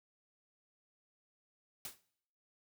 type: noise with exponential decay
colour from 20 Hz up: white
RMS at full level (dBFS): -40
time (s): 1.85-2.01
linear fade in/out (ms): 2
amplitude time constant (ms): 34
effects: noise-tail reverb RT60 0.7 s tail -21 dB re dry